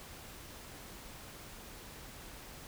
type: silence
effects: pink hiss -50 dBFS RMS until 2.67 s